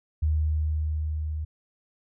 sine tone with level ramp, 77.1 Hz, D#2, 15 cents flat, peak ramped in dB -20 to -28 dBFS, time 0.22-1.45 s, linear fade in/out 10 ms, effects none

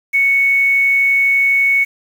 sine tone with quantisation, 2217 Hz, C#7, in tune, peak -10 dBFS, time 0.13-1.85 s, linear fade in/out 20 ms, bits 6, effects none

